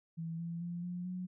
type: tone with pitch steps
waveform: sine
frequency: 164.5 / 168.73 / 173.08 / 177.53 / 182.1 Hz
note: E3 / E3 / F3 / F3 / F#3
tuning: -3 / +41 / -15 / +29 / -27 cents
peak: -37 dBFS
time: 0.17-1.27 s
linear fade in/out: 20 ms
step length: 220 ms
effects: none